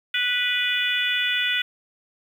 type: harmonic tone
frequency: 492.3 Hz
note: B4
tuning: 6 cents flat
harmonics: 3 / 4 / 5 / 6 / 7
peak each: -27 / -27 / -27 / -27 / -27 dBFS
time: 0.14-1.62 s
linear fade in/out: 5 ms
effects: 8-bit